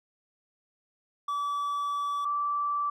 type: tone pair in turn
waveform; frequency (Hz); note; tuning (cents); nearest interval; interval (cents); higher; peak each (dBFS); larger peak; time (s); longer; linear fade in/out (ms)
triangle / sine; 1151 / 1163; D6 / D6; -35 / -17; unison; 18; second; -26; neither; 1.28-2.25 / 2.25-2.9; first; 5
effects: none